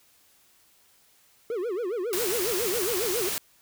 triangle tone with vibrato, 415.3 Hz, G#4, in tune, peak -25 dBFS, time 1.5-3.29 s, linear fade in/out 2 ms, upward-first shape sine, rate 7.3 Hz, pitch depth 290 cents each way
white noise, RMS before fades -30 dBFS, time 2.13-3.38 s, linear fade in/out 0 ms
effects white hiss -61 dBFS RMS until 3.61 s

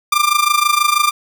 sawtooth tone with amplitude modulation, 1191 Hz, D6, 24 cents sharp, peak -5 dBFS, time 0.12-1.11 s, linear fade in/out 5 ms, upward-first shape sine, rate 26.2 Hz, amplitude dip 80%, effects none

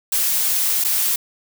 blue noise with dropouts, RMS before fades -19 dBFS, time 0.12-1.16 s, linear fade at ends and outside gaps 5 ms, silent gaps 0.841-0.846 s, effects none

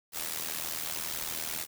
white noise with amplitude modulation, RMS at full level -32 dBFS, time 0.12-1.67 s, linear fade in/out 50 ms, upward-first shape sine, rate 79.9 Hz, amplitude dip 80%, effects none

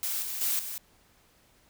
blue noise with level steps, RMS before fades -31 / -35 / -28 / -37 dBFS, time 0.03-0.78 s, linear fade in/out 0 ms, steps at 0.22 / 0.41 / 0.59 s, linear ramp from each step 2 ms, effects pink hiss -63 dBFS RMS until 1.69 s

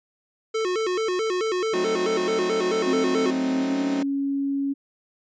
square tone with vibrato, 401.4 Hz, G4, 41 cents sharp, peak -23 dBFS, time 0.54-3.31 s, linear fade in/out 10 ms, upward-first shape square, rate 4.6 Hz, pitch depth 170 cents each way
20% pulse chord, F# diminished seventh, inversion none, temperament equal, 185 / 220 / 261.6 / 311.1 Hz, F#3 / A3 / C4 / Eb4, 0 / 0 / 0 / 0 cents, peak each -29 dBFS, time 1.73-4.03 s, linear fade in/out 5 ms
sine tone with pitch glide, 262.5 to 277.5 Hz, C4 to C#4, +6 to +2 cents, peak -22 dBFS, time 2.86-4.74 s, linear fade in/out 20 ms, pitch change +96 cents, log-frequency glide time 3.53-3.82 s
effects resampled to 16000 Hz

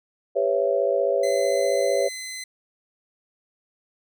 sine chord, C# half-diminished seventh, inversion second, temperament just, 399.1 / 498.9 / 554.4 / 665.2 Hz, G4 / B4 / C#5 / E5, +31 / +17 / 0 / +16 cents, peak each -26 / -25 / -22 / -27 dBFS, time 0.35-2.09 s, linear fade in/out 20 ms
15% pulse tone, 2040 Hz, C7, 44 cents flat, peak -26 dBFS, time 1.23-2.44 s, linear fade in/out 5 ms
effects none

